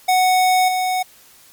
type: tone with level steps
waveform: square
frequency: 740 Hz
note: F#5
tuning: in tune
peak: -13 / -18 dBFS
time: 0.08-1.03 s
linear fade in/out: 10 ms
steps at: 0.68 s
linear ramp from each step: 5 ms
effects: white hiss -48 dBFS RMS until 1.52 s + MP3 96 kbps